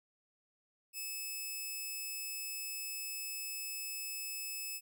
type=tone; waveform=5% pulse; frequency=2600 Hz; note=E7; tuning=24 cents flat; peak=-30 dBFS; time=0.93-4.81 s; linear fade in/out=50 ms; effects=none